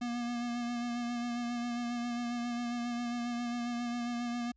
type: tone with vibrato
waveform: square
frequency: 239.5 Hz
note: A#3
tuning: 47 cents sharp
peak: -34 dBFS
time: 0.01-4.52 s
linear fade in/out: 10 ms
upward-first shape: sine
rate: 7.4 Hz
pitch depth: 23 cents each way
effects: added 57 Hz sine -67 dBFS peak until 4.56 s + resampled to 16000 Hz